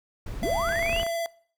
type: noise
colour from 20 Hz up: brown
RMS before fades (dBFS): -34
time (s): 0.26-1.04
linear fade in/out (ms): 5
type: linear sweep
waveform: sine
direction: up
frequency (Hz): 164.81 to 3050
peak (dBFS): -27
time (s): 0.42-1.02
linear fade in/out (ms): 5
type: tone with vibrato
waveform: square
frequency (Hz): 672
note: E5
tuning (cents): +33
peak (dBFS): -28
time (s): 0.43-1.26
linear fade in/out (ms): 0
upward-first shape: sine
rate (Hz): 17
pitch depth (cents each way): 11
type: click train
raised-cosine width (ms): 0.5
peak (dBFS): -21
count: 12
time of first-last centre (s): 0.69-1.065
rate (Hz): 29.3
effects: noise-tail reverb RT60 0.5 s tail -21 dB re dry